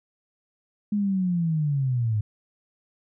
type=linear sweep; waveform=sine; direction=down; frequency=210.1 to 102.9 Hz; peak=-21 dBFS; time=0.92-2.21 s; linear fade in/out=5 ms; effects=none